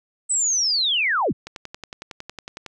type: linear sweep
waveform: sine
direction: down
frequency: 8190 to 56.4 Hz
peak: -18 dBFS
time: 0.29-1.33 s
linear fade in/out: 20 ms
type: click train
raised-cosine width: 0.2 ms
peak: -17 dBFS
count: 14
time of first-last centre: 1.47-2.663 s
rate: 10.9 Hz
effects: none